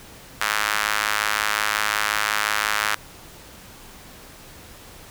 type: tone with high-pass filter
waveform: sawtooth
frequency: 105.6 Hz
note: G#2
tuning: 29 cents sharp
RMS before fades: -23 dBFS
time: 0.41-2.95 s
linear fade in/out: 0 ms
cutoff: 1400 Hz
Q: 1.7
effects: pink hiss -44 dBFS RMS until 5.1 s